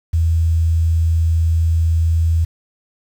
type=tone with quantisation; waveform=sine; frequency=82.1 Hz; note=E2; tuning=6 cents flat; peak=-12 dBFS; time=0.13-2.45 s; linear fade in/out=10 ms; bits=7; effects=none